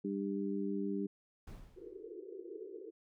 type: harmonic tone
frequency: 99.3 Hz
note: G2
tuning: 23 cents sharp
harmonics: 2 / 3 / 4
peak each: -37 / -39 / -40 dBFS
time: 0.04-1.07 s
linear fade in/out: 10 ms
type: noise with exponential decay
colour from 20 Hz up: brown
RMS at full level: -45 dBFS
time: 1.47-2.16 s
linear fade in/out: 5 ms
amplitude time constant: 150 ms
type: band-pass noise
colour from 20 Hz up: pink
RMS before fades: -48 dBFS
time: 1.76-2.91 s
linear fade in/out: 20 ms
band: 340 to 460 Hz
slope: 96 dB/octave
effects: none